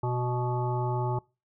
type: harmonic tone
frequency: 123.47 Hz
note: B2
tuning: in tune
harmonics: 1 / 3 / 5 / 7 / 9 / 10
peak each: -28 / -33 / -39 / -33 / -40 / -46 dBFS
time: 0.03-1.19 s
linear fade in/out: 5 ms
effects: noise-tail reverb RT60 0.3 s tail -25 dB re dry